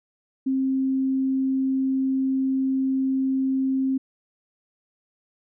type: tone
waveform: sine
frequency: 265.4 Hz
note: C4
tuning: 25 cents sharp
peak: -20 dBFS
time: 0.46-3.98 s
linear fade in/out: 10 ms
effects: none